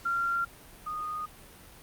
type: tone pair in turn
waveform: sine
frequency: 1380 / 1233.4 Hz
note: F6 / D#6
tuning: -21 / -16 cents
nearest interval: major second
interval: 195 cents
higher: first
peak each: -26 / -32 dBFS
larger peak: first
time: 0.05-0.45 / 0.86-1.26 s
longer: neither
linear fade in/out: 10 ms
effects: pink hiss -51 dBFS RMS until 1.82 s + Opus 48 kbps